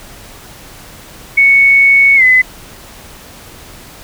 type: tone with pitch glide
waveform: sine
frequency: 2217 to 2021 Hz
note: C#7 to B6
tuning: 0 to +39 cents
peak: -4 dBFS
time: 1.37-2.42 s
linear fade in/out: 10 ms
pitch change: -161 cents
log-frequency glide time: 2.16-2.23 s
effects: pink hiss -35 dBFS RMS until 4.03 s